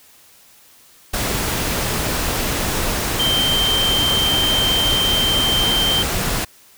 sine tone in noise, 3134 Hz, G7, 1 cent flat, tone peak -16 dBFS, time 3.19-6.03 s, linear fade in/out 10 ms, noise pink, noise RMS -21 dBFS, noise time 1.13-6.45 s, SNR +2 dB, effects white hiss -49 dBFS RMS until 6.77 s

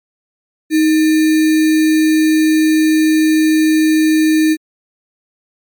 sine tone with sample-and-hold, 313.4 Hz, D#4, 13 cents sharp, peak -8 dBFS, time 0.7-4.57 s, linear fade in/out 50 ms, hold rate 2100 Hz, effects MP3 96 kbps

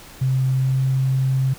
sine tone with pitch glide, 131.1 to 132.39 Hz, C3 to C3, +4 to +21 cents, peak -16 dBFS, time 0.21-1.54 s, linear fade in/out 10 ms, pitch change +17 cents, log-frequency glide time 0.52-0.81 s, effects pink hiss -42 dBFS RMS until 1.58 s

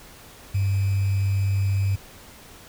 sine tone with sample-and-hold, 98 Hz, G2, in tune, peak -19 dBFS, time 0.54-1.96 s, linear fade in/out 10 ms, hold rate 2450 Hz, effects pink hiss -46 dBFS RMS until 2.68 s

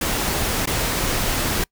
pink noise with dropouts, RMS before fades -22 dBFS, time 0.01-1.64 s, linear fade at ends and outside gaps 5 ms, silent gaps 0.658-0.672 s, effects noise-tail reverb RT60 0.1 s tail -26 dB re dry

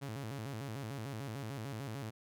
sawtooth tone with vibrato, 123.47 Hz, B2, in tune, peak -36 dBFS, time 0.01-2.11 s, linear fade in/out 20 ms, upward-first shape square, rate 6.7 Hz, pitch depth 210 cents each way, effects none

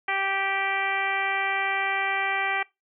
harmonic tone, 390.4 Hz, G4, 7 cents flat, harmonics 1 / 2 / 3 / 4 / 5 / 6 / 7 / 8, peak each -38 / -29 / -33 / -32 / -29 / -30 / -40 / -40 dBFS, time 0.08-2.63 s, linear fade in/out 5 ms, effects noise-tail reverb RT60 0.2 s tail -22 dB re dry

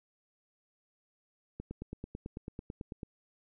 click train, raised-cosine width 3 ms, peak -27 dBFS, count 14, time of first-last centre 1.6-3.032 s, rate 9.08 Hz, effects none

